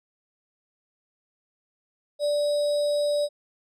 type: tone with sample-and-hold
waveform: sine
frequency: 586 Hz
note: D5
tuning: 4 cents flat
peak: -21 dBFS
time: 2.19-3.29 s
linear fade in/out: 50 ms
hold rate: 4410 Hz
effects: low-pass 8000 Hz 12 dB/octave